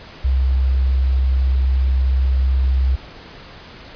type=tone; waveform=sine; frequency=65.41 Hz; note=C2; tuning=in tune; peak=-13 dBFS; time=0.24-2.96 s; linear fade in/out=10 ms; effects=pink hiss -39 dBFS RMS until 3.95 s + resampled to 11025 Hz